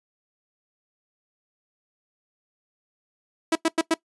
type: tone bursts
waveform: sawtooth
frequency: 326 Hz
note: E4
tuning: 19 cents flat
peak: -14 dBFS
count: 4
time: 3.52-3.941 s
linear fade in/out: 5 ms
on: 34 ms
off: 95 ms
effects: noise-tail reverb RT60 0.1 s tail -20 dB re dry + resampled to 24000 Hz